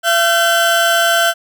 30% pulse tone pair together, 679 / 1536.7 Hz, F5 / G6, -49 / -35 cents, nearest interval octave + major second, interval 1414 cents, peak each -11 dBFS, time 0.03-1.34 s, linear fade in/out 50 ms, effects none

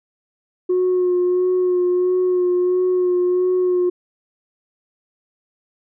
sine tone with vibrato, 362.2 Hz, F#4, 37 cents flat, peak -13 dBFS, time 0.69-3.9 s, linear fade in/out 10 ms, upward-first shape sine, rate 1.5 Hz, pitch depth 21 cents each way, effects tanh soft clip ceiling -12 dBFS

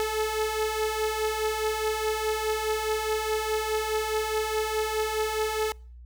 sawtooth beating tone pair, 430 / 434.8 Hz, A4 / A4, -40 / -21 cents, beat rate 4.8 Hz, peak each -28 / -23 dBFS, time 0-5.72 s, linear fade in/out 0 ms, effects noise-tail reverb RT60 0.5 s tail -26 dB re dry + added 60 Hz sine -43 dBFS peak until 6.05 s

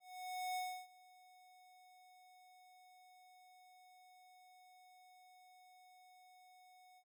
square tone with ADSR envelope, 736 Hz, F#5, 9 cents flat, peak -39 dBFS, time 0-7.04 s, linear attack 560 ms, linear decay 310 ms, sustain -24 dB, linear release 64 ms, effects none

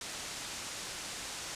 white low-pass noise, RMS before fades -42 dBFS, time 0.01-1.55 s, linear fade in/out 2 ms, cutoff 8200 Hz, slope 24 dB/octave, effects resampled to 32000 Hz

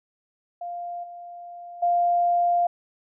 sine tone with level steps, 698.5 Hz, F5, in tune, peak -30 / -37 / -18 dBFS, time 0.61-2.67 s, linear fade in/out 5 ms, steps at 1.03 / 1.82 s, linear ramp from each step 10 ms, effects none

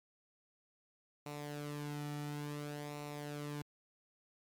sawtooth tone with flanger, 146.83 Hz, D3, in tune, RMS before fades -43 dBFS, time 1.26-3.62 s, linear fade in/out 2 ms, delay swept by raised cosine 0.61 to 1.91 ms, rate 0.57 Hz, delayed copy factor -0.6, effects MP3 96 kbps

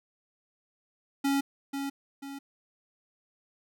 square tone with echo, 277.2 Hz, C#4, in tune, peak -25 dBFS, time 1.24-1.41 s, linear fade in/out 10 ms, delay 490 ms, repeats 2, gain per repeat -7 dB, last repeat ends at 2.39 s, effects none

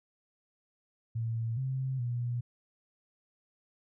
sine tone with pitch steps, 114.2 / 131.8 / 120.8 Hz, A#2 / C3 / B2, -35 / +13 / -38 cents, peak -30 dBFS, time 1.15-2.41 s, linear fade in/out 10 ms, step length 420 ms, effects none

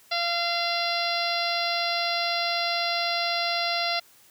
harmonic tone, 688 Hz, F5, 26 cents flat, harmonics 1 / 2 / 3 / 4 / 5 / 6 / 7 / 8, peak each -29 / -33 / -32 / -34 / -34 / -31 / -32 / -39 dBFS, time 0.11-4 s, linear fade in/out 10 ms, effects white hiss -56 dBFS RMS until 4.3 s + high-pass 60 Hz 12 dB/octave

